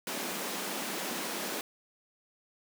pink high-pass noise, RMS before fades -36 dBFS, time 0.07-1.61 s, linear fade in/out 2 ms, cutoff 190 Hz, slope 48 dB/octave, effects none

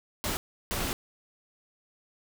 pink noise bursts at uneven times, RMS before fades -31 dBFS, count 2, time 0.24-0.37 / 0.71-0.93 s, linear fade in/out 0 ms, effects none

